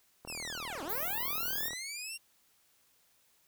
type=click train; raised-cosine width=1 ms; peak=-32 dBFS; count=60; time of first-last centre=0.25-1.732 s; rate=39.8 Hz
type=linear two-way sweep; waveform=15% pulse; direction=down then up; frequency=2796 to 259.2 to 2796 Hz; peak=-32 dBFS; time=0.27-2.18 s; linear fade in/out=20 ms; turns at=0.83 s
type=high-pass noise; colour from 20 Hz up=white; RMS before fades=-36 dBFS; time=0.89-1.69 s; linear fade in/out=10 ms; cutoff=12000 Hz; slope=48 dB/octave
effects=white hiss -69 dBFS RMS until 3.47 s